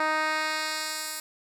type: tone with band-pass filter sweep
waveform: 10% pulse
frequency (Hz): 311.1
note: D#4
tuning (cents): 0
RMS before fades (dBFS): -29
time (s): 0-1.2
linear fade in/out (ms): 2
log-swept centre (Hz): 1200 to 11000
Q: 0.73
effects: none